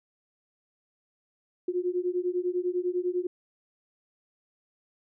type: beating tone pair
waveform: sine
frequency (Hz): 353.8 / 363.8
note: F4 / F#4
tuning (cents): +23 / -29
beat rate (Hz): 10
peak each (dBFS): -29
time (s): 1.68-3.27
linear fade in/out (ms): 5
effects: none